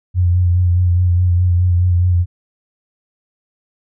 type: tone with vibrato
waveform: sine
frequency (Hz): 89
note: F2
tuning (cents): +33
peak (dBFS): -10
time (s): 0.14-2.26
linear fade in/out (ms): 50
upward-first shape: sine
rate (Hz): 4.8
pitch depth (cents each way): 34
effects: none